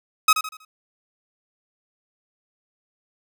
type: tone with echo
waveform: sawtooth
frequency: 1270 Hz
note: D#6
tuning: 35 cents sharp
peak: -8 dBFS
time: 0.28-0.33 s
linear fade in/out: 5 ms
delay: 80 ms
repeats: 4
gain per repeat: -9 dB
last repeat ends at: 0.65 s
effects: none